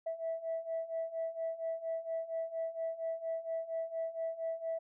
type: beating tone pair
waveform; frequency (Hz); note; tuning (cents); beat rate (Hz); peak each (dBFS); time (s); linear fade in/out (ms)
sine; 653 / 657.3; E5 / E5; -17 / -5; 4.3; -39 / -36; 0.06-4.79; 10
effects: tanh soft clip ceiling -29 dBFS